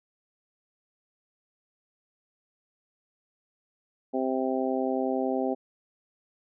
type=harmonic tone; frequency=130.81 Hz; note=C3; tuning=in tune; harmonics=2 / 3 / 4 / 5 / 6; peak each=-29 / -31 / -32 / -33 / -34 dBFS; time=4.13-5.55 s; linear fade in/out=20 ms; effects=none